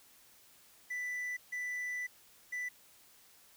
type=tone bursts at uneven times; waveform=triangle; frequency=1983 Hz; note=B6; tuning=7 cents sharp; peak=-34 dBFS; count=3; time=0.9-1.37 / 1.52-2.07 / 2.52-2.69 s; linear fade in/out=10 ms; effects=white hiss -62 dBFS RMS until 3.56 s